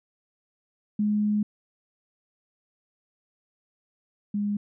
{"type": "tone pair in turn", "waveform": "sine", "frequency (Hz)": [209.5, 205.4], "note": ["G#3", "G#3"], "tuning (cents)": [15, -19], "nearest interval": "unison", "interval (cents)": 34, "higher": "first", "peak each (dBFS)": [-21, -24], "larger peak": "first", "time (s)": [[0.99, 1.43], [4.34, 4.57]], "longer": "first", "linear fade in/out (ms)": 5, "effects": []}